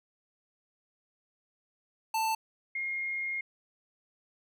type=tone pair in turn; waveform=square / sine; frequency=886 / 2137 Hz; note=A5 / C7; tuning=+12 / +36 cents; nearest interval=octave + minor third; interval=1524 cents; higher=second; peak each=-28 / -31 dBFS; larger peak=first; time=2.14-2.35 / 2.75-3.41 s; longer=second; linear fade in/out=5 ms; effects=none